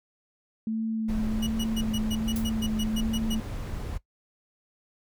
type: tone with vibrato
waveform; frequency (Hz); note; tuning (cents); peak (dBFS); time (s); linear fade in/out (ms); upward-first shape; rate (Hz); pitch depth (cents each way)
sine; 220; A3; 0; -26; 0.67-3.4; 2; sine; 1.3; 23
type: noise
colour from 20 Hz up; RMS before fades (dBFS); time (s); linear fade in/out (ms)
brown; -33; 1.08-3.98; 10
type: tone bursts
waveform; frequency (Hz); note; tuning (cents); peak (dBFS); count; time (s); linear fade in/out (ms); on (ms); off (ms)
sawtooth; 2915; F#7; -26; -29; 12; 1.42-3.352; 10; 51; 120
type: noise with exponential decay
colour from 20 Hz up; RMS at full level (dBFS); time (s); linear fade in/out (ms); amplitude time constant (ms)
blue; -34; 2.36-2.52; 0; 34
effects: noise-tail reverb RT60 0.1 s tail -18 dB re dry